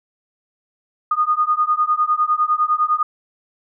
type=beating tone pair; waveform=sine; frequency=1225 / 1234.9 Hz; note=D#6 / D#6; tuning=-27 / -13 cents; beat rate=9.9 Hz; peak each=-18 dBFS; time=1.11-3.03 s; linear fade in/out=5 ms; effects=none